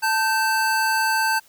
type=tone pair together; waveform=square; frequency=883.8 / 1553 Hz; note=A5 / G6; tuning=+7 / -17 cents; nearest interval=minor seventh; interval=976 cents; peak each=-22 dBFS; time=0.02-1.4 s; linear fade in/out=20 ms; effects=white hiss -54 dBFS RMS until 1.48 s